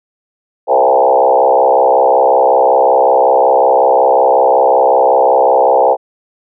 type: tone with frequency modulation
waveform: sine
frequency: 664 Hz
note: E5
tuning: 12 cents sharp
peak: -6 dBFS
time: 0.67-5.97 s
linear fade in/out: 50 ms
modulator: 65.4 Hz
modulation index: 3.3
effects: none